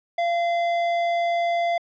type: tone with tanh clipping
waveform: sine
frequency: 687 Hz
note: F5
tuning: 29 cents flat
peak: -22 dBFS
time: 0.18-1.78 s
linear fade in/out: 5 ms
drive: 14 dB
effects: low-pass 4000 Hz 12 dB/octave